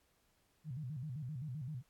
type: tone with vibrato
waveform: sine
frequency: 138.59 Hz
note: C#3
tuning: in tune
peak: -40 dBFS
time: 0.64-1.83 s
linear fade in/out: 50 ms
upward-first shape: square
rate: 7.7 Hz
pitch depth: 190 cents each way
effects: pink hiss -75 dBFS RMS until 1.89 s + AAC 64 kbps